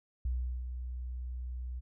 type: tone with ADSR envelope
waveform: sine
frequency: 62 Hz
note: B1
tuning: 7 cents sharp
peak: -29 dBFS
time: 0.25-1.81 s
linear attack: 4 ms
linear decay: 380 ms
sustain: -7 dB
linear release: 26 ms
effects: none